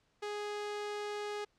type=tone; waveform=sawtooth; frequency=415.3 Hz; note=G#4; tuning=in tune; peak=-33 dBFS; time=0.22-1.45 s; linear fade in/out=10 ms; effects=pink hiss -74 dBFS RMS until 1.58 s + low-pass 6000 Hz 12 dB/octave